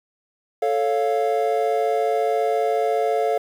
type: chord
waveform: triangle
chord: A augmented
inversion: none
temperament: equal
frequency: 440 / 554.4 / 698.5 Hz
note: A4 / C#5 / E#5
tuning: 0 / 0 / 0 cents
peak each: -20 / -23 / -20 dBFS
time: 0.62-3.38 s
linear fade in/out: 5 ms
effects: 8-bit